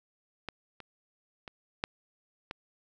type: clicks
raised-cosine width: 0.3 ms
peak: -20 / -29 / -26 / -13 / -21 dBFS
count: 5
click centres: 0.487 / 0.803 / 1.478 / 1.839 / 2.511 s
effects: none